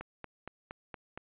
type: click train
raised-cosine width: 0.5 ms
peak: -26 dBFS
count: 6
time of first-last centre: 0.01-1.176 s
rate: 4.29 Hz
effects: resampled to 8000 Hz